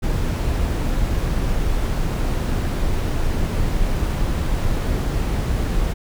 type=noise; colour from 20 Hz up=brown; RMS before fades=-20 dBFS; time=0.02-5.94 s; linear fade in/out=20 ms; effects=none